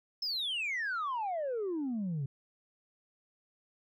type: exponential sweep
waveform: sine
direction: down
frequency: 5320 to 130.81 Hz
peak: -30 dBFS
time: 0.22-2.26 s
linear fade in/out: 5 ms
effects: tanh soft clip ceiling -30 dBFS